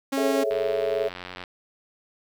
sawtooth tone, 273.1 Hz, C#4, 26 cents flat, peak -20 dBFS, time 0.12-0.44 s, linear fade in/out 10 ms
sine chord, A major seventh, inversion third, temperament equal with one note detuned, 417.5 / 440 / 554.4 / 659.3 Hz, G#4 / A4 / C#5 / E5, +9 / 0 / 0 / 0 cents, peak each -28 dBFS, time 0.17-1.09 s, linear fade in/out 10 ms
click train, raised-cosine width 0.3 ms, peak -20 dBFS, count 85, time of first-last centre 0.51-1.438 s, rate 90.5 Hz
effects 9-bit

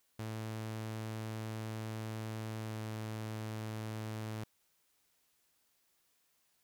sawtooth tone with pitch glide, 110 to 109.24 Hz, A2 to A2, 0 to -12 cents, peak -35 dBFS, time 0.19-4.44 s, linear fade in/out 5 ms, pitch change -12 cents, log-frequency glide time 2.63-2.76 s, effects white hiss -75 dBFS RMS until 6.63 s

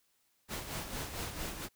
pink noise with tremolo, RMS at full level -38 dBFS, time 0.48-1.69 s, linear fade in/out 50 ms, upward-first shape sine, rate 4.4 Hz, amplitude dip 55%, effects white hiss -74 dBFS RMS until 1.75 s

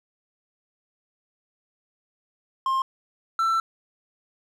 triangle tone pair in turn, 1061 / 1336.8 Hz, C6 / E6, +24 / +24 cents, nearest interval major third, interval 400 cents, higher second, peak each -19 / -18 dBFS, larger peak second, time 2.66-2.82 / 3.39-3.6 s, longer second, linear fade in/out 2 ms, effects none

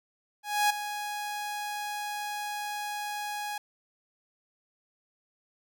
sawtooth tone with ADSR envelope, 830.6 Hz, G#5, in tune, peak -17 dBFS, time 0.43-3.58 s, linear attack 270 ms, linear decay 8 ms, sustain -12 dB, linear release 4 ms, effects none

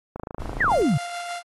click train, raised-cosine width 1 ms, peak -18 dBFS, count 16, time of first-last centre 0.16-0.718 s, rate 26.9 Hz
brown noise, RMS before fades -33 dBFS, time 0.39-0.84 s, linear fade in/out 10 ms
sine exponential sweep, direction down, 2060 to 120.6 Hz, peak -17 dBFS, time 0.6-0.98 s, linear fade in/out 10 ms
sawtooth tone with tremolo, 698.5 Hz, F5, in tune, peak -25 dBFS, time 0.68-1.43 s, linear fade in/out 50 ms, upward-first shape triangle, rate 6.6 Hz, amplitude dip 35%
effects AAC 32 kbps

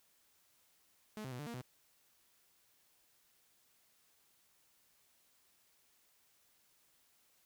sawtooth tone with pitch steps, 214.1 / 130.7 / 123.8 / 147.8 / 234.9 / 125.9 Hz, A3 / C3 / B2 / D3 / A#3 / B2, -47 / -1 / +5 / +11 / +13 / +34 cents, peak -39 dBFS, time 1.17-1.614 s, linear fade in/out 0 ms, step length 74 ms, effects white hiss -72 dBFS RMS until 7.45 s

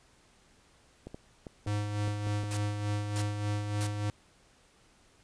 clicks, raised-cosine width 2 ms, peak -28 dBFS, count 7, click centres 1.07 / 1.145 / 1.468 / 1.664 / 2.077 / 2.27 / 2.436 s
square tone with tremolo, 103.83 Hz, G#2, in tune, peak -29 dBFS, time 1.67-4.1 s, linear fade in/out 0 ms, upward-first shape sine, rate 3.4 Hz, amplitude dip 45%
white noise bursts, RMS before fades -38 dBFS, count 3, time 2.51-3.867 s, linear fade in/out 0 ms, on 59 ms, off 590 ms
effects pink hiss -63 dBFS RMS until 5.23 s + resampled to 22050 Hz

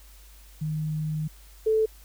sine tone pair in turn, 154.6 / 438.2 Hz, D#3 / A4, -11 / -7 cents, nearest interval octave + tritone, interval 1804 cents, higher second, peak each -26 / -19 dBFS, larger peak second, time 0.61-1.28 / 1.66-1.86 s, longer first, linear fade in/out 10 ms, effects added 50 Hz sine -48 dBFS peak until 2.04 s + white hiss -55 dBFS RMS until 2.04 s

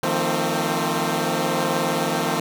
10% pulse chord, F dominant seventh, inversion third, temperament equal with one note detuned, 155.56 / 174.61 / 225.3 / 261.6 Hz, Eb3 / F3 / A3 / C4, 0 / 0 / +41 / 0 cents, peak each -18 dBFS, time 0.03-2.4 s, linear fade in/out 2 ms, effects none

